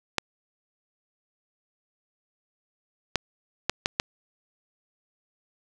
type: clicks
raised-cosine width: 0.2 ms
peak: -5 dBFS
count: 5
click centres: 0.183 / 3.157 / 3.696 / 3.859 / 3.999 s
effects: none